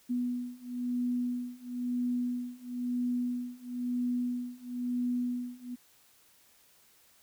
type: beating tone pair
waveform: sine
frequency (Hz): 245.1 / 246.1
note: B3 / B3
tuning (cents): -13 / -6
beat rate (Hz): 1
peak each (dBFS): -34 / -33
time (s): 0.09-5.76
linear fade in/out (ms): 20
effects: white hiss -63 dBFS RMS until 7.22 s